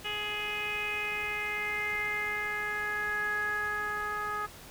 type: tone with low-pass filter sweep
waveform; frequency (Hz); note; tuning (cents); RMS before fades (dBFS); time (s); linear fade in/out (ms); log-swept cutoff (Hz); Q
10% pulse; 418.4; G#4; +13; -33; 0.04-4.47; 20; 2900 to 1400; 6.5
effects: pink hiss -49 dBFS RMS until 4.7 s